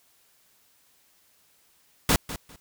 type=noise with echo; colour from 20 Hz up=pink; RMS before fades=-20 dBFS; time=2.09-2.16 s; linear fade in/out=2 ms; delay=200 ms; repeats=2; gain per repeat=-14 dB; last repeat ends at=2.56 s; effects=white hiss -63 dBFS RMS until 2.6 s